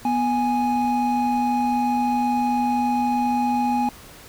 triangle tone pair together, 245.4 / 830.6 Hz, B3 / G#5, -11 / 0 cents, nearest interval octave + major sixth, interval 2111 cents, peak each -20 / -19 dBFS, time 0.05-3.89 s, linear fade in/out 2 ms, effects pink hiss -44 dBFS RMS until 4.28 s

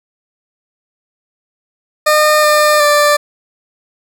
20% pulse tone with pitch steps, 608 / 602 / 589 Hz, D#5 / D5 / D5, -40 / +43 / +5 cents, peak -3 dBFS, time 2.06-3.17 s, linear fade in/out 10 ms, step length 370 ms, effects none

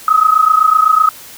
sine tone pair together, 1255.1 / 1283 Hz, D#6 / E6, +15 / -47 cents, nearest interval unison, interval 38 cents, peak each -10 dBFS, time 0.08-1.09 s, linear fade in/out 2 ms, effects white hiss -35 dBFS RMS until 1.37 s

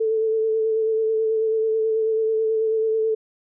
sine tone with vibrato, 441.6 Hz, A4, 6 cents sharp, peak -18 dBFS, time 0-3.15 s, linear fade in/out 10 ms, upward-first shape sine, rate 9.2 Hz, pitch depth 21 cents each way, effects none

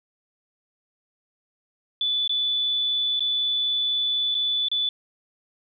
sine tone with dropouts, 3476 Hz, A7, 22 cents flat, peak -21 dBFS, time 2.01-4.89 s, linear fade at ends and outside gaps 2 ms, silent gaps 2.277-2.294 / 3.195-3.205 / 4.345-4.35 / 4.685-4.715 s, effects none

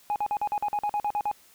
sine tone bursts, 830.6 Hz, G#5, in tune, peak -22 dBFS, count 12, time 0.1-1.314 s, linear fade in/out 0 ms, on 59 ms, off 46 ms, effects tanh soft clip ceiling -22 dBFS + white hiss -57 dBFS RMS until 1.54 s

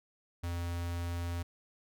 square tone with notch filter, 86.1 Hz, F2, 24 cents flat, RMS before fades -36 dBFS, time 0.43-1.43 s, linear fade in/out 10 ms, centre 360 Hz, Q 1.8, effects none

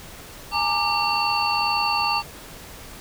sine tone cluster, 831 / 913 / 1184 / 2731 / 4512 Hz, G#5 / A#5 / D6 / F7 / C#8, +1 / -36 / +14 / -39 / +30 cents, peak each -26 dBFS, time 0.51-2.23 s, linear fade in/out 50 ms, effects pink hiss -41 dBFS RMS until 3 s

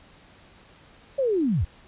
sine linear sweep, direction down, 568 to 58.27 Hz, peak -20 dBFS, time 1.18-1.65 s, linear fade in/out 10 ms, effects pink hiss -53 dBFS RMS until 1.87 s + resampled to 8000 Hz

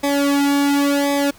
sawtooth tone with flanger, 283.1 Hz, C#4, 37 cents sharp, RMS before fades -17 dBFS, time 0.03-1.31 s, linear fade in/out 10 ms, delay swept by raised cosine 0.69 to 1.99 ms, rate 0.92 Hz, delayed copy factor -0.95, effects pink hiss -47 dBFS RMS until 1.38 s

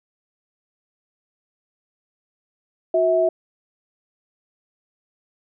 sine tone pair together, 364.9 / 650.2 Hz, F#4 / E5, -24 / -24 cents, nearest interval minor seventh, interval 1000 cents, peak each -21 / -16 dBFS, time 2.94-3.29 s, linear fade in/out 5 ms, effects none

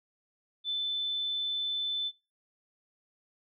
sine tone, 3520 Hz, A7, in tune, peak -29 dBFS, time 0.64-2.12 s, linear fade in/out 50 ms, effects noise-tail reverb RT60 0.3 s tail -25 dB re dry

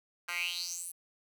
10% pulse tone with high-pass filter sweep, 174.61 Hz, F3, in tune, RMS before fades -37 dBFS, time 0.28-0.92 s, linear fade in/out 10 ms, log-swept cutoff 1600 to 11000 Hz, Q 6.1, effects none

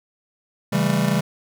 square chord, A dominant seventh, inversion first, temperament just, 137.5 / 165 / 198 / 220 Hz, C#3 / E3 / G3 / A3, -14 / +2 / +18 / 0 cents, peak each -25 / -24 / -22 / -27 dBFS, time 0.72-1.21 s, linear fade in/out 10 ms, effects none

